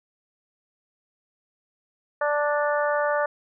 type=harmonic tone; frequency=293.7 Hz; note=D4; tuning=in tune; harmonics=2 / 3 / 4 / 5 / 6; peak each=-23 / -29 / -29 / -30 / -32 dBFS; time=2.21-3.26 s; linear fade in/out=5 ms; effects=none